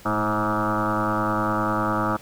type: tone with frequency modulation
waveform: sine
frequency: 740 Hz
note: F#5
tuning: in tune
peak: -20 dBFS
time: 0.05-2.17 s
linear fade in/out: 10 ms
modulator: 105 Hz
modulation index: 6.1
effects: pink hiss -47 dBFS RMS until 2.21 s